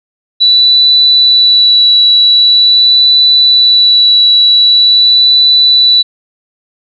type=tone with vibrato; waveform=sine; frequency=3951 Hz; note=B7; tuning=in tune; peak=-3 dBFS; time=0.4-6.03 s; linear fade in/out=20 ms; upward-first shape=sine; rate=0.44 Hz; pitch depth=10 cents each way; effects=none